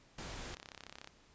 pink noise, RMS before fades -45 dBFS, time 0.18-0.55 s, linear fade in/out 5 ms
click train, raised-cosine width 0.2 ms, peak -30 dBFS, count 19, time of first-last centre 0.54-1.074 s, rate 33.7 Hz
effects pink hiss -65 dBFS RMS until 1.34 s + resampled to 16000 Hz

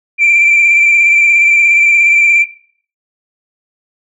sine tone with vibrato, 2352 Hz, D7, 2 cents sharp, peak -4 dBFS, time 0.18-2.46 s, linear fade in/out 50 ms, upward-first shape square, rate 17 Hz, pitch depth 21 cents each way, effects noise-tail reverb RT60 0.5 s tail -18 dB re dry + tanh soft clip ceiling -2 dBFS

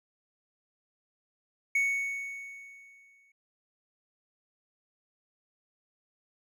triangle tone with exponential decay, 2221 Hz, C#7, 3 cents sharp, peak -21 dBFS, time 1.75-3.32 s, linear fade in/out 5 ms, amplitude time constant 340 ms, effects none

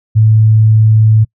sine tone, 109.4 Hz, A2, 9 cents flat, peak -4 dBFS, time 0.15-1.25 s, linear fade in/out 20 ms, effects noise-tail reverb RT60 0.1 s tail -26 dB re dry

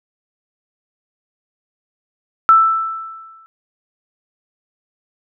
sine tone with exponential decay, 1324 Hz, E6, 7 cents sharp, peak -4 dBFS, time 2.49-3.46 s, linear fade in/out 0 ms, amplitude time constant 210 ms, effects none

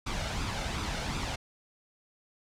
pink noise with flanger, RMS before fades -33 dBFS, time 0.06-1.36 s, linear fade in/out 10 ms, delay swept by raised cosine 0.81 to 1.42 ms, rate 2.7 Hz, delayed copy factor +0.5, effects low-pass 6000 Hz 12 dB/octave

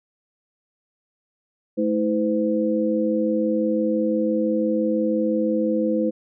sine tone cluster, 216.7 / 322.6 / 509 Hz, A3 / E4 / C5, -26 / -37 / -48 cents, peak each -23 dBFS, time 1.77-6.11 s, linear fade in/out 20 ms, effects none

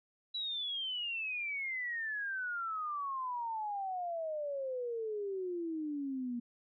sine exponential sweep, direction down, 3951 to 235.6 Hz, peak -35 dBFS, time 0.34-6.4 s, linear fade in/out 10 ms, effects none

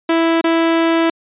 sawtooth tone with dropouts, 330 Hz, E4, 2 cents sharp, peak -8 dBFS, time 0.09-1.1 s, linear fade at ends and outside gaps 5 ms, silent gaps 0.413-0.441 s, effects resampled to 8000 Hz

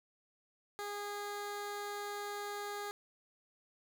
15% pulse tone, 410 Hz, G#4, 22 cents flat, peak -33 dBFS, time 0.79-2.91 s, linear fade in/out 0 ms, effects none

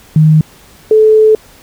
sine tone pair in turn, 155.56 / 434.2 Hz, D#3 / A4, 0 / -23 cents, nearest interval octave + tritone, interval 1777 cents, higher second, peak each -3 dBFS, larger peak neither, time 0.16-0.41 / 0.91-1.35 s, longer second, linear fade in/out 2 ms, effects pink hiss -41 dBFS RMS until 1.62 s

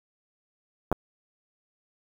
clicks, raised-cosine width 1 ms, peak -11 dBFS, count 2, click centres 0.916 / 0.926 s, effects 7-bit

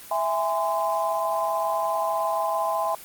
sine chord, E augmented, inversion none, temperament just, 659.3 / 824.1 / 1030.1 Hz, E5 / G#5 / B#5, 0 / -14 / -27 cents, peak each -26 dBFS, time 0.11-2.95 s, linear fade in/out 2 ms, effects white hiss -43 dBFS RMS until 3.04 s + Opus 24 kbps

